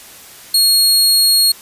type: tone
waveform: sawtooth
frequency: 4300 Hz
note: C8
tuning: 47 cents sharp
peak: -6 dBFS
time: 0.54-1.52 s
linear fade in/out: 5 ms
effects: white hiss -38 dBFS RMS until 1.61 s + resampled to 32000 Hz